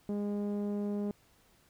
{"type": "tone with low-pass filter", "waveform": "sawtooth", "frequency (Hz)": 204.9, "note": "G#3", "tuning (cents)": -23, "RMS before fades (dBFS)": -34, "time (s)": [0.09, 1.11], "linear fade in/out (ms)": 0, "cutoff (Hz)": 470, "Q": 0.96, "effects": ["pink hiss -66 dBFS RMS until 1.69 s"]}